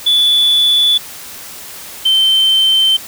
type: tone pair in turn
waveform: sine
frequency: 3458 / 3100 Hz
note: A7 / G7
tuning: -31 / -20 cents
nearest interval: major second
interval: 189 cents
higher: first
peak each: -6 dBFS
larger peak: neither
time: 0.06-0.98 / 2.05-2.97 s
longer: neither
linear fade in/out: 10 ms
effects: tanh soft clip ceiling -6 dBFS + white hiss -31 dBFS RMS until 3.07 s